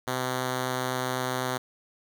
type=tone; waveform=5% pulse; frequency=128 Hz; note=C3; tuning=38 cents flat; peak=-16 dBFS; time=0.07-1.58 s; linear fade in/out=10 ms; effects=none